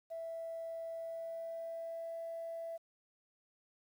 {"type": "tone with pitch glide", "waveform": "sine", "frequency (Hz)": [659.3, 663.5], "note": ["E5", "E5"], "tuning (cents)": [0, 11], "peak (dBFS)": -39, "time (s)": [0.1, 2.78], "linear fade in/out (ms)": 20, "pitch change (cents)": 11, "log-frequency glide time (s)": [0.86, 2.18], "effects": ["tanh soft clip ceiling -36 dBFS", "11-bit"]}